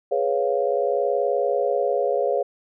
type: chord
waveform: sine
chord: C# dominant seventh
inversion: second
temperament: equal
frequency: 415.3 / 493.9 / 554.4 / 698.5 Hz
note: G#4 / B4 / C#5 / E#5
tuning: 0 / 0 / 0 / 0 cents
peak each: -25 / -25 / -23 / -27 dBFS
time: 0.11-2.43 s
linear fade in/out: 10 ms
effects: none